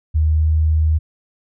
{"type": "tone with pitch glide", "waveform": "sine", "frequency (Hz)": [77.78, 78.37], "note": ["D#2", "D#2"], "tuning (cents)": [0, 13], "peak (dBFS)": -12, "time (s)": [0.14, 0.99], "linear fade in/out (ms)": 20, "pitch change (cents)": 13, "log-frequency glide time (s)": [0.31, 0.49], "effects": []}